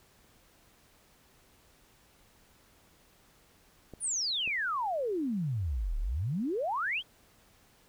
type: clicks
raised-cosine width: 2 ms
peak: -31 / -33 dBFS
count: 2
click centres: 3.937 / 4.476 s
type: exponential two-way sweep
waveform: sine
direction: down then up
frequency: 10040 to 33.69 to 3385 Hz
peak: -29 dBFS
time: 4-7.03 s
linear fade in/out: 50 ms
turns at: 5.98 s
effects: pink hiss -63 dBFS RMS until 7.88 s